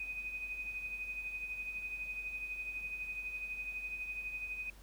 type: tone with tremolo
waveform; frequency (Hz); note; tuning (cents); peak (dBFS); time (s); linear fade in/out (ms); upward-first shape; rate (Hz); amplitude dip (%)
sine; 2500; D#7; +8; -36; 0-4.7; 2; triangle; 12; 60
effects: added 48 Hz sine -54 dBFS peak until 4.82 s + pink hiss -61 dBFS RMS until 4.82 s